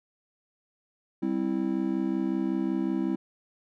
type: chord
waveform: triangle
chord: C major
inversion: second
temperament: just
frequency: 196.22 / 261.6 / 327 Hz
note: G3 / C4 / E4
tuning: +2 / 0 / -14 cents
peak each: -29 / -28 / -27 dBFS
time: 1.22-3.16 s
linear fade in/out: 10 ms
effects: none